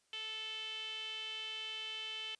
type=tone with band-pass filter; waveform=sawtooth; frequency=438.2 Hz; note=A4; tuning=7 cents flat; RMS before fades=-43 dBFS; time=0.13-2.35 s; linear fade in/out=2 ms; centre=3000 Hz; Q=8.2; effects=white hiss -75 dBFS RMS until 2.39 s + resampled to 22050 Hz